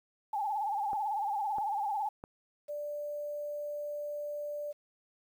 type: tone with vibrato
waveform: sine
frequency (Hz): 830.6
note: G#5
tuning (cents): 0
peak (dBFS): -30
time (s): 0.33-2.09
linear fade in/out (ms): 5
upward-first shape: sine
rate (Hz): 18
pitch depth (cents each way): 96
type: clicks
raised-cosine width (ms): 1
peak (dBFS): -29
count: 3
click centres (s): 0.932 / 1.584 / 2.239
type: tone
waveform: sine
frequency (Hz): 588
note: D5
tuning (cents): +2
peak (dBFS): -35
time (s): 2.68-4.73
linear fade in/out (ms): 20
effects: 10-bit